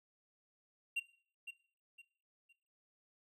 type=tone with echo; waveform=triangle; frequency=2762 Hz; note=F7; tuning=20 cents flat; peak=-31 dBFS; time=0.96-1 s; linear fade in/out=10 ms; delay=510 ms; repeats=3; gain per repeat=-10 dB; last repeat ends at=2.53 s; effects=noise-tail reverb RT60 0.5 s tail -18 dB re dry